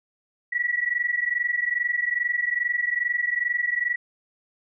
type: tone pair together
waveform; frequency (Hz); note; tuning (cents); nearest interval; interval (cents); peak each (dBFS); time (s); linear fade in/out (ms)
sine; 1925 / 1947.4; B6 / B6; -45 / -25; unison; 20; -25; 0.52-3.96; 10
effects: none